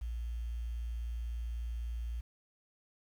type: tone with quantisation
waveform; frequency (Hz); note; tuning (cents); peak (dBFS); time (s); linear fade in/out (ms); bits
sine; 58.1; A#1; -5; -35; 0.01-2.21; 10; 10
effects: none